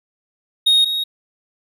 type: tone pair in turn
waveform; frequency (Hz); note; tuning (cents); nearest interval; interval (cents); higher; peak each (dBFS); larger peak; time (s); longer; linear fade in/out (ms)
triangle; 3729 / 3761; A#7 / A#7; 0 / +15; unison; 15; second; -9 / -17; first; 0.66-0.85 / 0.85-1.04; neither; 10
effects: none